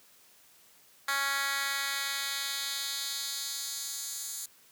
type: tone with high-pass filter sweep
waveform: 10% pulse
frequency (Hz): 277.2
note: C#4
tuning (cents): 0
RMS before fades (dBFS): -34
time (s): 1.08-4.46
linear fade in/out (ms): 5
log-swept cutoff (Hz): 1500 to 7500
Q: 1.3
effects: white hiss -60 dBFS RMS until 4.71 s + high-pass 100 Hz 12 dB/octave